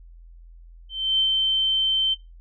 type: tone with ADSR envelope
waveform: sine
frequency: 3100 Hz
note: G7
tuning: 20 cents flat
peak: -16 dBFS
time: 0.89-2.15 s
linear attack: 300 ms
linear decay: 91 ms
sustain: -2 dB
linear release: 21 ms
effects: noise-tail reverb RT60 0.2 s tail -17 dB re dry + added 42 Hz sine -43 dBFS peak until 2.4 s